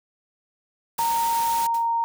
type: noise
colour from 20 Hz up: white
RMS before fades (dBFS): -32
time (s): 0.98-1.67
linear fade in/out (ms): 5
type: tone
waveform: sine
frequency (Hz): 926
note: A#5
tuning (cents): -12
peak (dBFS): -20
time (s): 0.99-2.04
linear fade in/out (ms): 0
type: noise with exponential decay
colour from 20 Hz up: white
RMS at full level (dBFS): -37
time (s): 1.74-1.91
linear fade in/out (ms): 5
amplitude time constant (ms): 36
effects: none

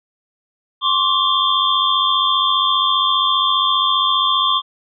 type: tone cluster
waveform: sine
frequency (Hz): 1056 / 1151 / 3224 / 3504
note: C6 / D6 / G7 / A7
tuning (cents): +16 / -35 / +48 / -8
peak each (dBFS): -19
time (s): 0.81-4.62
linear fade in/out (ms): 50
effects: none

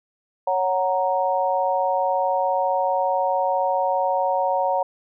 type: chord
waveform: sine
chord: F# major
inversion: second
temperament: equal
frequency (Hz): 554.4 / 740 / 932.3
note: C#5 / F#5 / A#5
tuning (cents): 0 / 0 / 0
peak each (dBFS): -23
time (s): 0.47-4.83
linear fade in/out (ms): 5
effects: none

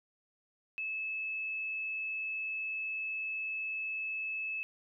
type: tone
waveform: sine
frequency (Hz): 2604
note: E7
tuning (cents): -22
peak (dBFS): -34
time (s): 0.78-4.63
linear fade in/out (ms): 0
effects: none

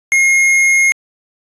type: tone with hard clipping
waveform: sine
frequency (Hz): 2147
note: C7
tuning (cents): +44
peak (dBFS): -10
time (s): 0.12-0.92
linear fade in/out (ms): 0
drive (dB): 10
effects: resampled to 24000 Hz

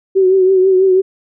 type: tone with vibrato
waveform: sine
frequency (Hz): 377.3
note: F#4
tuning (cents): +34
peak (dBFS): -7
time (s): 0.15-1.02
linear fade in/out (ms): 20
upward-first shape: triangle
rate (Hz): 6.1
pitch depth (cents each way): 52
effects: none

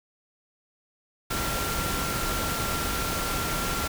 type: tone in noise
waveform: sine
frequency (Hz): 1372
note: F6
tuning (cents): -31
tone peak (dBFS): -33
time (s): 1.3-3.88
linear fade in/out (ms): 10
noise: pink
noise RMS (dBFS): -29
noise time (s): 1.3-3.88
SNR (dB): -7
effects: none

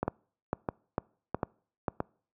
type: two click trains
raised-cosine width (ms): 1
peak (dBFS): -15 / -14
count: 4 / 5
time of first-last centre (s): 0.03-2.004 / 0.08-1.882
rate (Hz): 1.52 / 2.22
effects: noise-tail reverb RT60 0.5 s tail -26 dB re dry + high-pass 80 Hz 12 dB/octave

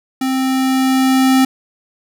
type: tone with level ramp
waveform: square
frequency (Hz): 262.5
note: C4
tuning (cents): +6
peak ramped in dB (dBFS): -16 to -9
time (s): 0.21-1.45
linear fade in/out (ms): 5
effects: none

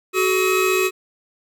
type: tone cluster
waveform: square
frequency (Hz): 374.3 / 428.6 / 1288 / 2536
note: F#4 / A4 / E6 / D#7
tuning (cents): +20 / -45 / -41 / +32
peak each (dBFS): -19 / -26 / -27 / -23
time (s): 0.13-0.91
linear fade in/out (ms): 50
effects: none

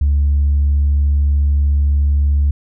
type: tone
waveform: sine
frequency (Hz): 71.6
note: D2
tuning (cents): -43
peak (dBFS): -9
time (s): 0.01-2.51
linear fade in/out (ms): 5
effects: tanh soft clip ceiling -8 dBFS

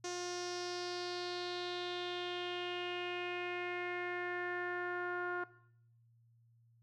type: tone with low-pass filter sweep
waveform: sawtooth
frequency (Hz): 355.6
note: F4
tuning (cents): +31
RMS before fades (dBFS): -40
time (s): 0.04-5.44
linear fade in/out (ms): 5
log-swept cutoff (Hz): 6200 to 1400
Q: 4.3
effects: noise-tail reverb RT60 0.7 s tail -18 dB re dry + added 116 Hz sine -65 dBFS peak until 6.82 s

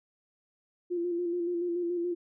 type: tone with vibrato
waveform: sine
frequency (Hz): 347.7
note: F4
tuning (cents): -8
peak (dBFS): -28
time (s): 0.9-2.15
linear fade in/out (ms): 20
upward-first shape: square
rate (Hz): 7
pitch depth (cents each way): 31
effects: none

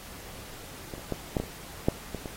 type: clicks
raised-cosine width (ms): 2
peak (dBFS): -23 / -30 / -16 / -12 / -16 / -28 / -8 / -20 / -22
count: 9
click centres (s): 0.938 / 0.981 / 1.123 / 1.368 / 1.4 / 1.437 / 1.885 / 2.147 / 2.258
effects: pink hiss -45 dBFS RMS until 2.36 s + AAC 48 kbps

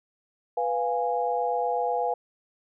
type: chord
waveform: sine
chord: F diminished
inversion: second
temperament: equal with one note detuned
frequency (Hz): 493.9 / 698.5 / 826.8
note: Cb5 / F5 / Ab5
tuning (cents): 0 / 0 / -8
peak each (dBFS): -28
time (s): 0.57-2.14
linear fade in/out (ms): 5
effects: none

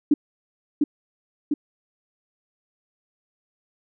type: tone with echo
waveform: sine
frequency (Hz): 294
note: D4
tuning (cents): +2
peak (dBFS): -12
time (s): 0.11-0.14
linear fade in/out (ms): 5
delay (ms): 700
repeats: 2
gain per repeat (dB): -3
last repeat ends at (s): 1.54
effects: none

